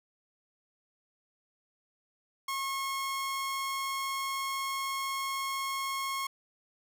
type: tone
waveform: sawtooth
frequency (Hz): 1086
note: C#6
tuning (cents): -36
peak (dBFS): -28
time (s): 2.48-6.27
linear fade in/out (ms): 5
effects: none